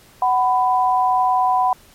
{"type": "tone pair together", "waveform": "sine", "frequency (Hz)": [747, 997.1], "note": ["F#5", "B5"], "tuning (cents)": [16, 16], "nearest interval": "perfect fourth", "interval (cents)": 500, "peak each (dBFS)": [-16, -17], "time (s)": [0.22, 1.73], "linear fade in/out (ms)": 2, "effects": ["pink hiss -49 dBFS RMS until 1.94 s", "MP3 64 kbps"]}